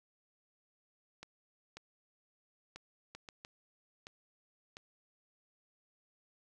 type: clicks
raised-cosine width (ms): 0.2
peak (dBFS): -30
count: 8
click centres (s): 1.23 / 1.77 / 2.76 / 3.15 / 3.288 / 3.449 / 4.069 / 4.769
effects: none